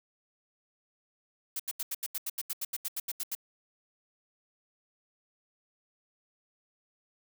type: noise bursts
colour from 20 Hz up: blue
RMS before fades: -34 dBFS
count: 16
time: 1.56-3.351 s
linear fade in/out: 5 ms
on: 36 ms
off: 81 ms
effects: none